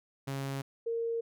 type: tone pair in turn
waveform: sawtooth / sine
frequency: 136.8 / 461.4 Hz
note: C#3 / A#4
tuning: -23 / -18 cents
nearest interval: octave + major sixth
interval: 2105 cents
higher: second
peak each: -30 / -30 dBFS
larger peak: neither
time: 0.27-0.62 / 0.86-1.21 s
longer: neither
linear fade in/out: 10 ms
effects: none